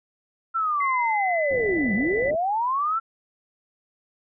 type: linear two-way sweep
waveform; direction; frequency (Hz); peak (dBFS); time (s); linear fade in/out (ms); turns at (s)
sine; down then up; 1363 to 185 to 1363; -21; 0.54-3; 20; 1.94
type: tone with pitch glide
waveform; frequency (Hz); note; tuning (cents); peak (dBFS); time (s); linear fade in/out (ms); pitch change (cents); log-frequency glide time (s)
sine; 2063 to 1992.7; C7 to B6; -25 to +15; -26; 0.8-2.31; 10; -60; 1.06-1.65
type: low-pass noise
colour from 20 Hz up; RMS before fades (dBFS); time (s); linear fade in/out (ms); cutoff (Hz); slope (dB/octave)
white; -35; 1.5-2.36; 10; 740; 96
effects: none